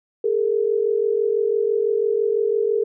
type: tone pair together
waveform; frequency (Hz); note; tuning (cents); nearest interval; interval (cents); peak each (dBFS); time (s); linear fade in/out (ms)
sine; 411.6 / 457.6; G#4 / A#4; -16 / -32; major second; 184; -20 / -20; 0.24-2.84; 5
effects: none